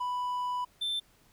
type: tone pair in turn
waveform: triangle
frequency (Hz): 990 / 3550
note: B5 / A7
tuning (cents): +4 / +15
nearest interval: octave + minor seventh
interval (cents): 2211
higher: second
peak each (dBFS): -28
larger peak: neither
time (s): 0-0.65 / 0.81-1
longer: first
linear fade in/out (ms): 10
effects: pink hiss -64 dBFS RMS until 1.32 s